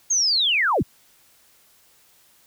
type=linear sweep; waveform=sine; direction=down; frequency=6600 to 36.71 Hz; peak=-17 dBFS; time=0.1-0.83 s; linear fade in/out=10 ms; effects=white hiss -57 dBFS RMS until 2.46 s